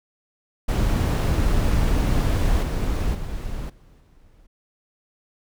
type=noise with level steps; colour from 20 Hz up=brown; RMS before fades=-19 / -23 / -30 / -50 / -53 dBFS; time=0.68-4.47 s; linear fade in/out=10 ms; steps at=2.62 / 3.14 / 3.69 / 4 s; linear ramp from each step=10 ms; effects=none